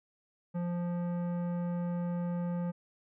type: tone with tanh clipping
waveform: sine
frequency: 174.61 Hz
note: F3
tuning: in tune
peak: -33 dBFS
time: 0.54-2.72 s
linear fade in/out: 20 ms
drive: 14 dB
effects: none